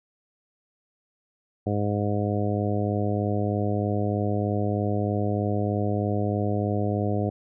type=harmonic tone; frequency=103.2 Hz; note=G#2; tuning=10 cents flat; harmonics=1 / 2 / 3 / 4 / 5 / 6 / 7; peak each=-26 / -29 / -31 / -32 / -33 / -34 / -34 dBFS; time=1.66-7.3 s; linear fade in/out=10 ms; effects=none